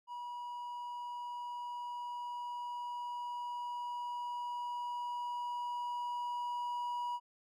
triangle tone with level ramp, 968 Hz, B5, 35 cents flat, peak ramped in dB -39 to -33 dBFS, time 0.07-7.2 s, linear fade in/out 50 ms, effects none

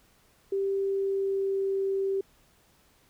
sine tone with pitch glide, 392 to 389.1 Hz, G4 to G4, 0 to -13 cents, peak -25 dBFS, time 0.52-2.21 s, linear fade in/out 5 ms, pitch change -13 cents, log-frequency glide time 0.77-1.82 s, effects pink hiss -63 dBFS RMS until 3.09 s

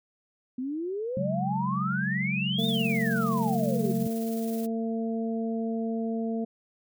sine exponential two-way sweep, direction up then down, 246.1 to 3706 to 364.5 Hz, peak -29 dBFS, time 0.58-3.92 s, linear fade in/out 5 ms, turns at 2.67 s
sine chord, C# suspended fourth, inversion none, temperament just, 138.59 / 184.79 / 207.9 Hz, C#3 / F#3 / G#3, 0 / -2 / +2 cents, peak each -32 / -30 / -33 dBFS, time 1.17-4.07 s, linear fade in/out 2 ms
harmonic tone, 226.1 Hz, A3, 47 cents sharp, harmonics 1 / 2 / 3, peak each -28 / -34 / -38 dBFS, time 2.58-6.45 s, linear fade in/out 10 ms
blue noise with tremolo, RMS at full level -43 dBFS, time 2.58-4.67 s, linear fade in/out 20 ms, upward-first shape square, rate 19 Hz, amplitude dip 35%
effects none

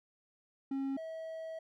triangle tone pair in turn, 271.6 / 646 Hz, C#4 / E5, -35 / -35 cents, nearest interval octave + minor third, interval 1500 cents, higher second, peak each -31 / -38 dBFS, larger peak first, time 0.71-0.97 / 0.97-1.59 s, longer second, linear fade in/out 5 ms, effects none

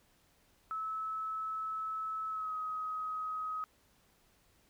sine tone with pitch glide, 1300 to 1264.5 Hz, E6 to D#6, -24 to +28 cents, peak -35 dBFS, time 0.71-3.64 s, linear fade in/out 0 ms, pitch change -48 cents, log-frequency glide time 2.29-2.55 s, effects pink hiss -69 dBFS RMS until 4.69 s

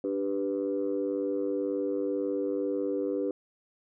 sine chord, G major, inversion second, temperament equal, 293.7 / 392 / 493.9 Hz, D4 / G4 / B4, 0 / 0 / 0 cents, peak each -31 dBFS, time 0.04-3.31 s, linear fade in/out 2 ms, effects tanh soft clip ceiling -20 dBFS

